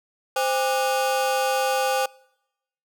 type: ring-modulated tone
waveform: 35% pulse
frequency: 664 Hz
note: E5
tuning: 12 cents sharp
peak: -16 dBFS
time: 0.36-2.06 s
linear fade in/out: 5 ms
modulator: 143 Hz
effects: noise-tail reverb RT60 0.9 s tail -26 dB re dry